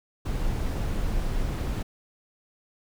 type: noise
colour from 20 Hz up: brown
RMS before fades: -27 dBFS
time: 0.25-1.83 s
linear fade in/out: 10 ms
effects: none